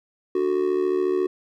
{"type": "tone with amplitude modulation", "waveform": "triangle", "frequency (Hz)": 370, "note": "F#4", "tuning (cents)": 0, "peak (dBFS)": -14, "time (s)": [0.35, 1.27], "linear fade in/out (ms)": 5, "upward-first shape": "sine", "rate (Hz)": 74.1, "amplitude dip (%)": 80, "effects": []}